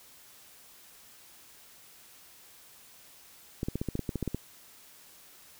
clicks, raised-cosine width 3 ms, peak -18 dBFS, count 12, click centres 3.631 / 3.685 / 3.756 / 3.815 / 3.887 / 3.954 / 3.993 / 4.092 / 4.157 / 4.227 / 4.277 / 4.346 s, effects white hiss -55 dBFS RMS until 5.59 s

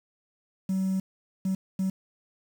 triangle tone bursts at uneven times, 190 Hz, F#3, 46 cents sharp, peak -21 dBFS, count 3, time 0.69-1 / 1.45-1.55 / 1.79-1.9 s, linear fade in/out 5 ms, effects tanh soft clip ceiling -20 dBFS + 8-bit

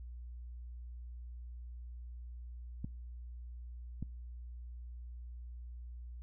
clicks, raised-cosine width 5 ms, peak -26 dBFS, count 2, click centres 2.845 / 4.026 s, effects noise-tail reverb RT60 0.6 s tail -26 dB re dry + added 60 Hz sine -44 dBFS peak until 6.22 s

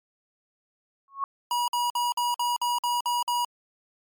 sine tone with exponential growth, 1100 Hz, C#6, 14 cents flat, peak -21 dBFS, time 1.08-1.24 s, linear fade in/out 1 ms, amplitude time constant 33 ms
square tone bursts, 965 Hz, B5, 40 cents flat, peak -24 dBFS, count 9, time 1.51-3.448 s, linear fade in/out 2 ms, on 170 ms, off 51 ms
effects MP3 96 kbps

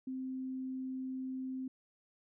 sine tone, 260.4 Hz, C4, 8 cents flat, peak -37 dBFS, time 0.07-1.68 s, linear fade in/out 5 ms, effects none

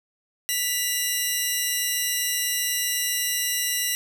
10% pulse tone pair together, 1975.5 / 2832 Hz, B6 / F7, 0 / +23 cents, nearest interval tritone, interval 623 cents, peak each -17 dBFS, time 0.49-3.95 s, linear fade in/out 0 ms, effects none

